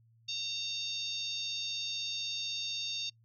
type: harmonic tone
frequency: 916 Hz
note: A#5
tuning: 31 cents flat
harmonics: 3 / 4 / 5 / 6 / 7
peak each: -42 / -37 / -40 / -46 / -47 dBFS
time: 0.28-3.1 s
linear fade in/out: 10 ms
effects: noise-tail reverb RT60 0.1 s tail -24 dB re dry + added 114 Hz sine -62 dBFS peak until 3.24 s